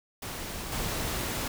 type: noise with level steps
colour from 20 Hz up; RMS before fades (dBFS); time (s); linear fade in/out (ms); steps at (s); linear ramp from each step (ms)
pink; -37 / -32; 0.22-1.48; 5; 0.72; 2
effects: none